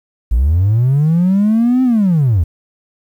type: linear two-way sweep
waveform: triangle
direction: up then down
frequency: 51.4 to 261.6 to 74.9 Hz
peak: -6 dBFS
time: 0.31-2.44 s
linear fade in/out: 10 ms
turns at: 1.83 s
effects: tanh soft clip ceiling -5 dBFS + 8-bit